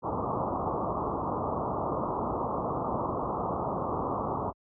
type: low-pass noise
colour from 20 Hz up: white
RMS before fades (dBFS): -31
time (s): 0.02-4.53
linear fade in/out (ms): 50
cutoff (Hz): 1200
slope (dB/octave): 96
effects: high-pass 60 Hz 12 dB/octave